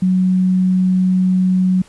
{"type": "tone", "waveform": "sine", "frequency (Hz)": 185, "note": "F#3", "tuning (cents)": 0, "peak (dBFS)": -11, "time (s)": [0.02, 1.82], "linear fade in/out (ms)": 5, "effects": ["pink hiss -47 dBFS RMS until 1.88 s", "resampled to 24000 Hz"]}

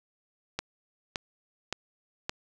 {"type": "click train", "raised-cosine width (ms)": 0.2, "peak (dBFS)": -13, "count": 4, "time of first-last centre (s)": [0.59, 2.295], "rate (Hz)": 1.76, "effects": []}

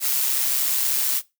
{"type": "noise with amplitude modulation", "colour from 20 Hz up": "blue", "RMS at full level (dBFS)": -20, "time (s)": [0, 1.22], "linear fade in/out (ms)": 50, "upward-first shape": "sine", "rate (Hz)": 133, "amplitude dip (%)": 45, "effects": ["noise-tail reverb RT60 0.2 s tail -18 dB re dry"]}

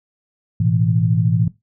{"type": "chord", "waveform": "sine", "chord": "A suspended second", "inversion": "none", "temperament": "equal", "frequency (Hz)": [110, 123.47, 164.81], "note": ["A2", "B2", "E3"], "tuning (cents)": [0, 0, 0], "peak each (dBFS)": [-17, -20, -18], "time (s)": [0.6, 1.48], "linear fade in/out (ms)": 5, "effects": ["noise-tail reverb RT60 0.2 s tail -18 dB re dry"]}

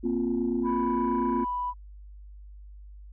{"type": "chord", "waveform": "sine", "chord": "Bb suspended second", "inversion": "none", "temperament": "equal", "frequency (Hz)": [233.1, 261.6, 349.2], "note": ["Bb3", "C4", "F4"], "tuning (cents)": [0, 0, 0], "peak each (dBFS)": -28, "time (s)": [0.03, 1.45], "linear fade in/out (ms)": 20}
{"type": "tone", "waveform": "sine", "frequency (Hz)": 987.8, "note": "B5", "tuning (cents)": 0, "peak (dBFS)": -27, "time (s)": [0.63, 1.74], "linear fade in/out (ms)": 50}
{"effects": ["tanh soft clip ceiling -18 dBFS", "added 50 Hz sine -43 dBFS peak until 3.12 s"]}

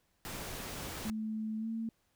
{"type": "noise", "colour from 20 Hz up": "pink", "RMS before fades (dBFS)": -42, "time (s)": [0.25, 1.1], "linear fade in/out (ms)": 0}
{"type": "tone with pitch glide", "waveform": "sine", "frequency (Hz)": [217.9, 225.2], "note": ["A3", "A3"], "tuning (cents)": [-17, 40], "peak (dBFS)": -34, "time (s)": [1.05, 1.89], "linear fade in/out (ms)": 2, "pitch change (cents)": 57, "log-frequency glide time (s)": [1.58, 1.68]}
{"effects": ["pink hiss -75 dBFS RMS until 2.15 s"]}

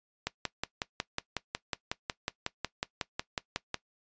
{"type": "click train", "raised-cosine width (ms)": 0.2, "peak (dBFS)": -13, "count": 20, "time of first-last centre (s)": [0.27, 3.743], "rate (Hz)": 5.47, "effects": ["noise-tail reverb RT60 0.1 s tail -19 dB re dry", "resampled to 16000 Hz"]}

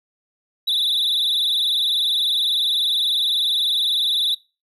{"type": "tone with vibrato", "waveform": "triangle", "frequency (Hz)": 3692, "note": "A#7", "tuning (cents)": -17, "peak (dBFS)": -16, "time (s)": [0.67, 4.35], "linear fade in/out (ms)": 10, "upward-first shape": "sine", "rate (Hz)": 20, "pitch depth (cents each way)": 120, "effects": ["noise-tail reverb RT60 0.3 s tail -23 dB re dry"]}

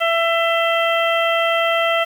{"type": "harmonic tone with a mistuned harmonic", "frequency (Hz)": 668, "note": "E5", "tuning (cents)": 23, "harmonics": [1, 2, 3, 4, 5], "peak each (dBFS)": [-18, -21, -23, -24, -25], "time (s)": [0, 2.05], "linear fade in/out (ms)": 20, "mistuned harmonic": 5, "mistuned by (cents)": -93, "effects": ["7-bit"]}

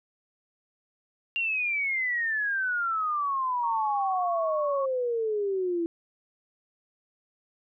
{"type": "exponential sweep", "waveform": "sine", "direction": "down", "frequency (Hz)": [2794, 331.3], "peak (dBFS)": -25, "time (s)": [1.36, 5.86], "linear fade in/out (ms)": 0}
{"type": "tone with vibrato", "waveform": "sine", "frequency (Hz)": 1108.7, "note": "C#6", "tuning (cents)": 0, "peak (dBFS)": -30, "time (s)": [3.63, 4.86], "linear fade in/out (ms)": 10, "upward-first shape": "sine", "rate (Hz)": 19, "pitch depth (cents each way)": 26}
{"effects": []}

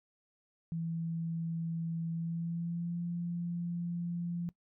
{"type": "tone with pitch glide", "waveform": "sine", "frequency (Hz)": [165.4, 172.42], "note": ["E3", "F3"], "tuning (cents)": [6, -22], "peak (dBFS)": -33, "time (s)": [0.72, 4.49], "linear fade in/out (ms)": 0, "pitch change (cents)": 72, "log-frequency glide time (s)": [2.12, 3], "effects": ["noise-tail reverb RT60 0.1 s tail -20 dB re dry"]}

